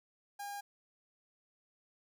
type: tone with notch filter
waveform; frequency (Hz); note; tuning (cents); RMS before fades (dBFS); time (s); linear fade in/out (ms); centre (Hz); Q
sawtooth; 810; G#5; -43; -43; 0.39-0.61; 10; 2800; 1.3
effects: none